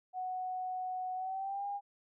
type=tone with pitch glide; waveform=sine; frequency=740 to 807 Hz; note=F#5 to G#5; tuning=0 to -50 cents; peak=-35 dBFS; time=0.13-1.81 s; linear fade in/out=50 ms; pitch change=+150 cents; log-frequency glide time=1.15-1.66 s; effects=none